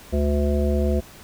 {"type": "harmonic tone", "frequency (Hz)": 72.6, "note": "D2", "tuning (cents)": -19, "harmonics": [1, 3, 5, 7, 9], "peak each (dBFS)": [-20, -25, -27, -28, -30], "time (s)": [0.12, 1.01], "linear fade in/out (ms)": 20, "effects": ["pink hiss -45 dBFS RMS until 1.23 s"]}